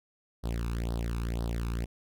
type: tone with flanger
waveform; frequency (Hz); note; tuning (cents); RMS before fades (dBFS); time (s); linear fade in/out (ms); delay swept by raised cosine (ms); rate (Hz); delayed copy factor
sawtooth; 57.8; A#1; -14; -32; 0.43-1.86; 20; 0.21 to 0.8; 2; +0.95
effects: none